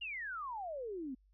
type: exponential sweep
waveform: sine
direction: down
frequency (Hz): 2900 to 246.9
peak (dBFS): -39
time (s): 0.01-1.15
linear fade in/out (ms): 10
effects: added 49 Hz sine -65 dBFS peak until 1.33 s